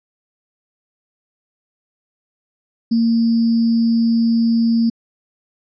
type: tone with sample-and-hold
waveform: sine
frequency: 230 Hz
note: A#3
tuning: 23 cents flat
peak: -12 dBFS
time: 2.91-4.9 s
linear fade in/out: 10 ms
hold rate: 4900 Hz
effects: resampled to 16000 Hz